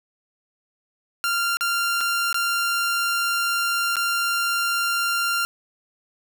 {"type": "tone with dropouts", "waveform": "sawtooth", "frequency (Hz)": 1388, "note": "F6", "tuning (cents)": -11, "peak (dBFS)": -17, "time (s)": [1.24, 5.45], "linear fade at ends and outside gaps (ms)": 0, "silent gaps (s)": [[1.57, 1.609], [2.007, 2.011], [2.328, 2.344], [3.957, 3.967]], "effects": []}